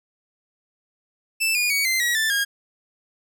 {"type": "tone with pitch steps", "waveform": "sawtooth", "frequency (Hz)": [2646, 2440, 2251, 2076, 1914.7, 1766, 1628.8], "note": ["E7", "D#7", "C#7", "C7", "A#6", "A6", "G#6"], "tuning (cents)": [6, -34, 26, -14, 46, 6, -34], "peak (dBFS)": -16, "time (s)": [1.4, 2.45], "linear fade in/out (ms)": 20, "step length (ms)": 150, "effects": []}